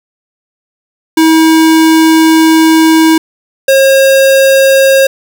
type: tone pair in turn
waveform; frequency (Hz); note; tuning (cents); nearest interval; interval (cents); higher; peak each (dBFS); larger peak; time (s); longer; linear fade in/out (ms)
square; 320.8 / 539.5; E4 / C#5; -47 / -47; major sixth; 900; second; -4; neither; 1.17-3.18 / 3.68-5.07; first; 5
effects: 7-bit